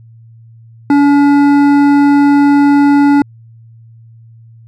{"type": "tone with hard clipping", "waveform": "sine", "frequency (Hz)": 285.3, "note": "C#4", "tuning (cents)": 50, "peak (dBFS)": -7, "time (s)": [0.9, 3.22], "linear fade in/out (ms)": 2, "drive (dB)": 11, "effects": ["added 114 Hz sine -36 dBFS peak until 4.67 s"]}